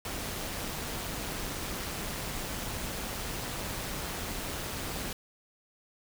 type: noise with amplitude modulation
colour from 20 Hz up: pink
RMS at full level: -34 dBFS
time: 0.05-5.13 s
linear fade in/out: 2 ms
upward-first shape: sine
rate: 203 Hz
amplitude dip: 50%
effects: none